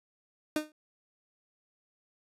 30% pulse tone with exponential decay, 305.7 Hz, D#4, 30 cents flat, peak -22 dBFS, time 0.56-0.72 s, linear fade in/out 2 ms, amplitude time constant 33 ms, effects resampled to 32000 Hz

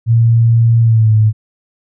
sine tone with pitch glide, 115.6 to 108.48 Hz, A#2 to A2, -14 to -24 cents, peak -6 dBFS, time 0.06-1.33 s, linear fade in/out 50 ms, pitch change -110 cents, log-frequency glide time 0.81-1.13 s, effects none

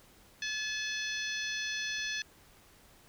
harmonic tone, 860 Hz, A5, 40 cents flat, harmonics 2 / 3 / 4 / 5 / 6 / 7, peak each -37 / -40 / -40 / -43 / -45 / -43 dBFS, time 0.42-2.22 s, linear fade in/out 2 ms, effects pink hiss -60 dBFS RMS until 3.08 s

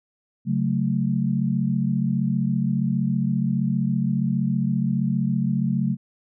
sine chord, F# minor, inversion second, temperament equal, 138.59 / 185 / 220 Hz, C#3 / F#3 / A3, 0 / 0 / 0 cents, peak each -24 dBFS, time 0.45-5.97 s, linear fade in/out 50 ms, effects none

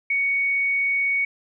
sine tone, 2231 Hz, C#7, 11 cents sharp, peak -19 dBFS, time 0.1-1.25 s, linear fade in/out 5 ms, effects none

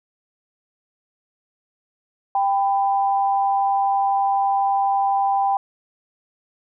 sine tone pair together, 789 / 999 Hz, G5 / B5, +11 / +20 cents, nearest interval major third, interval 409 cents, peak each -17 / -25 dBFS, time 2.35-5.57 s, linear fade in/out 2 ms, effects none

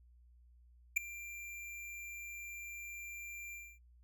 square tone with ADSR envelope, 2373 Hz, D7, 17 cents sharp, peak -25 dBFS, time 0.96-3.79 s, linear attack 13 ms, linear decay 4 ms, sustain -20 dB, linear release 260 ms, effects noise-tail reverb RT60 0.1 s tail -24 dB re dry + added 60 Hz sine -60 dBFS peak until 4.03 s

